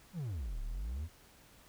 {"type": "exponential two-way sweep", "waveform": "triangle", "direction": "down then up", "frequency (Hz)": [196, 33, 87.9], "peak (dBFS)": -34, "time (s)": [0.13, 1.09], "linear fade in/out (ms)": 50, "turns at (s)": 0.61, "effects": ["pink hiss -61 dBFS RMS until 1.68 s"]}